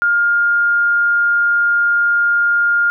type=tone; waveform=sine; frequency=1411 Hz; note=F6; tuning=17 cents sharp; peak=-11 dBFS; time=0.02-2.9 s; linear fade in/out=0 ms; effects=none